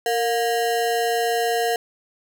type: ring-modulated tone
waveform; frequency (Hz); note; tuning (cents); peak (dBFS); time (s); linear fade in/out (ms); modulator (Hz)
square; 587.3; D5; 0; -17; 0.06-1.76; 2; 125
effects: none